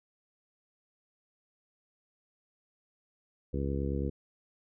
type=harmonic tone; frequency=69.3 Hz; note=C#2; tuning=in tune; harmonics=1 / 2 / 3 / 4 / 5 / 6 / 7; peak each=-33 / -36 / -38 / -39 / -40 / -41 / -41 dBFS; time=3.53-4.1 s; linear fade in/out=10 ms; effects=none